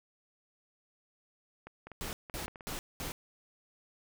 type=clicks; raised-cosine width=0.5 ms; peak=-31 dBFS; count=8; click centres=1.67 / 1.87 / 1.917 / 2.108 / 2.298 / 2.481 / 2.558 / 2.608 s
type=noise bursts; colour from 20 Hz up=pink; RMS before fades=-39 dBFS; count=4; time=2.01-3.12 s; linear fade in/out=0 ms; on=120 ms; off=210 ms
effects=none